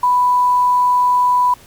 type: tone with quantisation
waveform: sine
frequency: 990 Hz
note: B5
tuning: 4 cents sharp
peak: -10 dBFS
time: 0.03-1.54 s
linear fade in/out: 5 ms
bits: 6
effects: pink hiss -44 dBFS RMS until 1.66 s + MP3 96 kbps